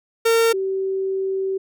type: tone pair in turn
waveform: 45% pulse / sine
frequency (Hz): 456.9 / 384.2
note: A#4 / G4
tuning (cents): -35 / -35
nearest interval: minor third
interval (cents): 300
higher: first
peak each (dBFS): -14 / -20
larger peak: first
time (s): 0.25-0.53 / 0.53-1.58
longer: second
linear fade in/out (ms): 10
effects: none